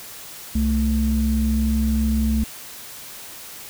sine tone pair together, 65.41 / 220 Hz, C2 / A3, 0 / 0 cents, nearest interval octave + major sixth, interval 2100 cents, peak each -19 / -19 dBFS, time 0.55-2.44 s, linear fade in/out 5 ms, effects tanh soft clip ceiling -10 dBFS + white hiss -38 dBFS RMS until 3.69 s

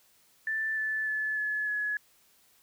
sine tone with pitch steps, 1765 / 1746.7 / 1728.7 / 1710.8 / 1693.1 Hz, A6 / A6 / A6 / A6 / G#6, +5 / -13 / -31 / -49 / +33 cents, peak -28 dBFS, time 0.47-1.97 s, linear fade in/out 2 ms, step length 300 ms, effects white hiss -64 dBFS RMS until 2.62 s

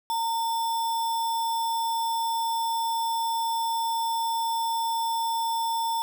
sine tone with sample-and-hold, 914 Hz, A#5, 34 cents flat, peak -24 dBFS, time 0.1-6.02 s, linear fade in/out 0 ms, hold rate 4410 Hz, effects none

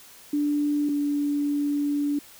sine tone pair in turn, 292.9 / 289.4 Hz, D4 / D4, -5 / -25 cents, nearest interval unison, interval 20 cents, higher first, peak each -21 / -22 dBFS, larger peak first, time 0.33-0.89 / 0.89-2.19 s, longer second, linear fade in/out 5 ms, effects white hiss -49 dBFS RMS until 2.39 s

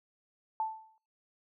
sine tone with exponential decay, 880 Hz, A5, in tune, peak -27 dBFS, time 0.6-0.98 s, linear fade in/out 1 ms, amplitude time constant 81 ms, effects noise-tail reverb RT60 0.4 s tail -23 dB re dry

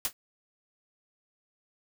white noise with exponential decay, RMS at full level -24 dBFS, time 0.05-0.13 s, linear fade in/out 1 ms, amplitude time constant 17 ms, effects none

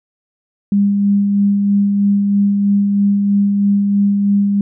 sine tone with tremolo, 201.3 Hz, G3, 46 cents sharp, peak -9 dBFS, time 0.72-4.61 s, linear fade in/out 2 ms, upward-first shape sine, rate 3.1 Hz, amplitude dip 30%, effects none

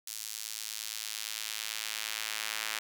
sawtooth tone with high-pass filter sweep, 108.8 Hz, A2, 19 cents flat, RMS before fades -38 dBFS, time 0.07-2.79 s, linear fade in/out 5 ms, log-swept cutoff 5800 to 1900 Hz, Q 0.87, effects none

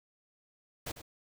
pink noise with echo, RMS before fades -38 dBFS, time 0.86-0.92 s, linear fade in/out 10 ms, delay 99 ms, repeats 1, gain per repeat -11 dB, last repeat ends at 1.019 s, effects none

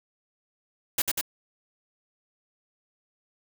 white noise with echo, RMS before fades -24 dBFS, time 0.98-1.02 s, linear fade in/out 5 ms, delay 96 ms, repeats 2, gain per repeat -2 dB, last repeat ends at 1.212 s, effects none

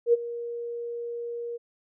sine tone with ADSR envelope, 472.3 Hz, A#4, 23 cents sharp, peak -14 dBFS, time 0.06-1.58 s, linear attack 73 ms, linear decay 24 ms, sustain -17 dB, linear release 24 ms, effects none

